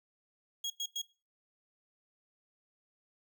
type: tone bursts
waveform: 30% pulse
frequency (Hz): 3296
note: G#7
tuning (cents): -14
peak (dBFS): -31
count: 3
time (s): 0.64-1.017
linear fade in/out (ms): 5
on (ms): 61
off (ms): 97
effects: noise-tail reverb RT60 0.3 s tail -19 dB re dry